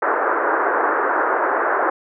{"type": "band-pass noise", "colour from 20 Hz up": "white", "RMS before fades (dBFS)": -19, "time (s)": [0.02, 1.9], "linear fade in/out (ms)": 5, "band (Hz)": [320, 1600], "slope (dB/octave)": 48, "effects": []}